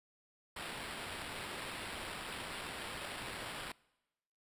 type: noise with sample-and-hold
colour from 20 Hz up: violet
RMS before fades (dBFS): -44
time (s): 0.56-3.72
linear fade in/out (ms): 5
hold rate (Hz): 6300
effects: noise-tail reverb RT60 1.0 s tail -24 dB re dry + resampled to 32000 Hz